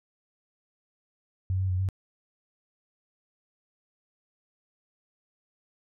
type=tone with pitch steps; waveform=sine; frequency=93.7 / 94.6 / 91.5 / 95.3 Hz; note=F#2 / F#2 / F#2 / G2; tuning=+22 / +39 / -19 / -48 cents; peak=-24 dBFS; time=1.5-1.888 s; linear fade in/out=0 ms; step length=97 ms; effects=none